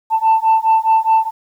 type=beating tone pair; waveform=sine; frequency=886 / 890.8 Hz; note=A5 / A5; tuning=+12 / +21 cents; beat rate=4.8 Hz; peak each=-12 dBFS; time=0.1-1.31 s; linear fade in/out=50 ms; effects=tanh soft clip ceiling -6 dBFS + 8-bit